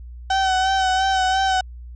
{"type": "tone with vibrato", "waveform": "35% pulse", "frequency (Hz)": 760, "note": "F#5", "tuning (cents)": 46, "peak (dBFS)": -15, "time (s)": [0.3, 1.61], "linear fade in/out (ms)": 5, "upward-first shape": "sine", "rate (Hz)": 2.9, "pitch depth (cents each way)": 32, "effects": ["added 60 Hz sine -34 dBFS peak until 1.95 s", "resampled to 16000 Hz"]}